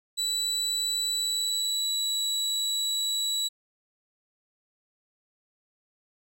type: tone with pitch glide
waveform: 30% pulse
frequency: 3951 to 3917 Hz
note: B7 to B7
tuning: 0 to -15 cents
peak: -23 dBFS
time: 0.17-3.49 s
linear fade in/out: 20 ms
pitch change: -15 cents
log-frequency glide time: 1.13-2.23 s
effects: none